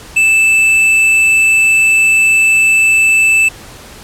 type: tone with tanh clipping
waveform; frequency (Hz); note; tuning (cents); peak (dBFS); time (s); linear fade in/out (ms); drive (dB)
triangle; 2637; E7; 0; -8; 0.16-3.49; 10; 13
effects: pink hiss -34 dBFS RMS until 4.03 s + low-pass 12000 Hz 12 dB/octave